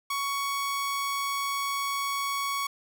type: tone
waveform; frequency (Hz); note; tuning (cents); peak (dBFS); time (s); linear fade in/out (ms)
sawtooth; 1116; C#6; +11; -24; 0.1-2.67; 5
effects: none